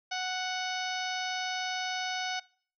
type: harmonic tone with a mistuned harmonic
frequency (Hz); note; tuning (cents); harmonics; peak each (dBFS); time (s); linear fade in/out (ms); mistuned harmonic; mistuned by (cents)
740; F#5; 0; 1 / 2 / 3 / 4 / 5 / 6 / 7 / 8; -35 / -38 / -40 / -41 / -42 / -43 / -43 / -44; 0.11-2.4; 10; 8; +30
effects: noise-tail reverb RT60 0.5 s tail -23 dB re dry